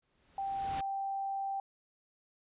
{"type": "noise with exponential growth", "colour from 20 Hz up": "pink", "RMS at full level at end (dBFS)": -40, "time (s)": [0.02, 0.81], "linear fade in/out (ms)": 5, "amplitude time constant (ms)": 170}
{"type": "tone", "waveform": "sine", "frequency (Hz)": 784, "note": "G5", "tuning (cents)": 0, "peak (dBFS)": -33, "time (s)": [0.38, 1.6], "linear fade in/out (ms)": 2}
{"effects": ["resampled to 8000 Hz"]}